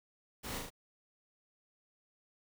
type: noise with echo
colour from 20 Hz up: pink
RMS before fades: -43 dBFS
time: 0.43-0.59 s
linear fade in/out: 20 ms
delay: 38 ms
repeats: 3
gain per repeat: -2 dB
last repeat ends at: 0.704 s
effects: none